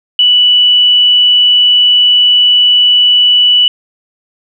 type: tone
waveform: sine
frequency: 2960 Hz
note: F#7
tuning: in tune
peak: -4 dBFS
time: 0.19-3.68 s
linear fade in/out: 2 ms
effects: none

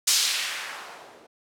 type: noise with low-pass filter sweep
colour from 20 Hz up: violet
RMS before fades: -28 dBFS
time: 0.07-1.27 s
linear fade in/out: 10 ms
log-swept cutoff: 6100 to 380 Hz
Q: 1.1
effects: none

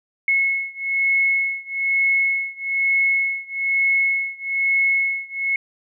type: beating tone pair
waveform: sine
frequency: 2184 / 2185.1 Hz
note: C#7 / C#7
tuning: -26 / -25 cents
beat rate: 1.1 Hz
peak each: -20 / -21 dBFS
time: 0.28-5.56 s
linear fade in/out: 2 ms
effects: none

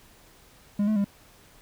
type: tone with pitch steps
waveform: triangle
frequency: 204.4 / 215.4 / 200.7 Hz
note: G#3 / A3 / G3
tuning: -27 / -37 / +41 cents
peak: -19 dBFS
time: 0.79-1.045 s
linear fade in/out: 5 ms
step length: 85 ms
effects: pink hiss -55 dBFS RMS until 1.61 s

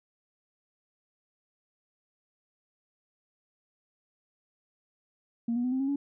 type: tone with pitch steps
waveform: sine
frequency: 233.1 / 242.2 / 251.6 / 261.3 / 271.5 / 282 Hz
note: A#3 / B3 / B3 / C4 / C#4 / C#4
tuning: 0 / -34 / +32 / -2 / -36 / +30 cents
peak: -25 dBFS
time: 5.48-5.96 s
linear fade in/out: 5 ms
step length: 80 ms
effects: tanh soft clip ceiling -22 dBFS

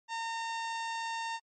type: tone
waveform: sawtooth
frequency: 913 Hz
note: A#5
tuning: 36 cents flat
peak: -30 dBFS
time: 0.08-1.4 s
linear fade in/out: 50 ms
effects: low-pass 8000 Hz 12 dB/octave + MP3 32 kbps

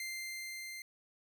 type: tone with level ramp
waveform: sawtooth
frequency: 2090 Hz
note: C7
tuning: 2 cents flat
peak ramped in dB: -35 to -40 dBFS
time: 0-0.82 s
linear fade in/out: 2 ms
effects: none

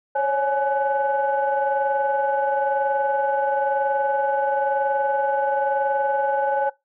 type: tone cluster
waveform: sine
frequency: 547 / 568 / 842 / 1500 Hz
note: C#5 / C#5 / G#5 / F#6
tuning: -23 / +42 / +24 / +23 cents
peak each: -22 / -29 / -21 / -30 dBFS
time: 0.15-6.7 s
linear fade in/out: 10 ms
effects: noise-tail reverb RT60 0.2 s tail -22 dB re dry + tanh soft clip ceiling -9 dBFS

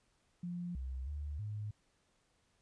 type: tone with pitch steps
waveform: sine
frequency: 175.5 / 64.9 / 73.3 / 105.3 Hz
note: F3 / C2 / D2 / G#2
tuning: +9 / -13 / -3 / +24 cents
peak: -38 dBFS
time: 0.43-1.71 s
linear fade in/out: 5 ms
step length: 320 ms
effects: pink hiss -75 dBFS RMS until 2.61 s + resampled to 22050 Hz

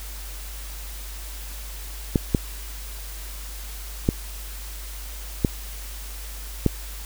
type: clicks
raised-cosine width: 3 ms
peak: -4 dBFS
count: 5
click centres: 2.158 / 2.348 / 4.089 / 5.448 / 6.663 s
effects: added 50 Hz sine -34 dBFS peak until 7.05 s + white hiss -40 dBFS RMS until 7.05 s

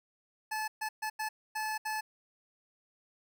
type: tone bursts at uneven times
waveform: 25% pulse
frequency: 865 Hz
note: A5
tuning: 30 cents flat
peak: -29 dBFS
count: 6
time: 0.51-0.68 / 0.81-0.89 / 1.02-1.1 / 1.19-1.29 / 1.55-1.78 / 1.85-2.01 s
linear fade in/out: 10 ms
effects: none

